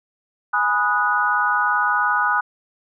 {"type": "chord", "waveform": "sine", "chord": "G# minor seventh", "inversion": "none", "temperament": "equal with one note detuned", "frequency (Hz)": [830.6, 987.8, 1244.5, 1469.8], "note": ["G#5", "B5", "D#6", "F#6"], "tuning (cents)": [0, 0, 0, -12], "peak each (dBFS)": [-24, -24, -21, -20], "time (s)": [0.53, 2.41], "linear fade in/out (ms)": 10, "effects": []}